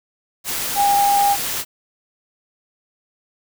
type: tone in noise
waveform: sine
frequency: 806 Hz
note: G5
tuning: 48 cents sharp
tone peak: -13 dBFS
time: 0.75-1.37 s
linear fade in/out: 50 ms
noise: white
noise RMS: -24 dBFS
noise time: 0.44-1.65 s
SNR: +8 dB
effects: none